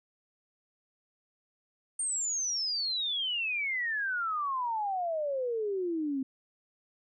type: exponential sweep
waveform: sine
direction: down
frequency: 8870 to 260 Hz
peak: -29 dBFS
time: 1.99-6.23 s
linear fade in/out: 5 ms
effects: none